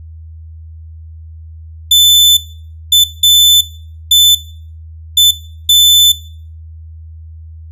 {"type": "tone bursts at uneven times", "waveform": "40% pulse", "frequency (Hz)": 3517, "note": "A7", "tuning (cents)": -1, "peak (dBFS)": -3, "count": 6, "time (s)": [[1.91, 2.37], [2.92, 3.04], [3.23, 3.61], [4.11, 4.35], [5.17, 5.31], [5.69, 6.12]], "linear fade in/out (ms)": 5, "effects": ["noise-tail reverb RT60 0.5 s tail -19 dB re dry", "added 80 Hz sine -29 dBFS peak until 7.71 s"]}